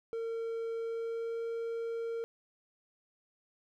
triangle tone with pitch glide, 456.6 to 460.3 Hz, A#4 to A#4, -36 to -22 cents, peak -32 dBFS, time 0.13-2.24 s, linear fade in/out 0 ms, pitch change +14 cents, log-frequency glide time 0.74-1.44 s, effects none

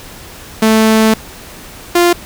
sawtooth tone pair in turn, 220 / 348.4 Hz, A3 / F4, 0 / -4 cents, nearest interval minor sixth, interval 796 cents, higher second, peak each -3 dBFS, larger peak neither, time 0.62-1.14 / 1.95-2.13 s, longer first, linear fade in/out 5 ms, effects pink hiss -33 dBFS RMS until 2.25 s

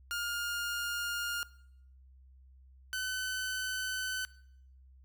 sawtooth tone pair in turn, 1414 / 1514.6 Hz, F6 / F#6, +21 / +40 cents, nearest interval minor second, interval 119 cents, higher second, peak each -30 / -30 dBFS, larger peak neither, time 0.11-1.43 / 2.93-4.25 s, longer neither, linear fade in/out 0 ms, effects noise-tail reverb RT60 0.7 s tail -20 dB re dry + added 65 Hz sine -55 dBFS peak until 5.04 s

